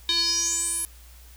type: tone with band-pass filter sweep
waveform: square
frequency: 337.7 Hz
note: E4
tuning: 42 cents sharp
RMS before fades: -25 dBFS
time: 0.09-0.85 s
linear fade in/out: 0 ms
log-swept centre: 3800 to 11000 Hz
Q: 9
effects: added 60 Hz sine -46 dBFS peak until 1.36 s + white hiss -53 dBFS RMS until 1.36 s